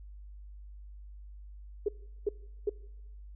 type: tone bursts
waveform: sine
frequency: 412.8 Hz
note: G#4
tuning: 10 cents flat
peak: -25 dBFS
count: 3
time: 1.86-2.695 s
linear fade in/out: 5 ms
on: 25 ms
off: 380 ms
effects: noise-tail reverb RT60 1.0 s tail -23 dB re dry + added 50 Hz sine -45 dBFS peak until 3.35 s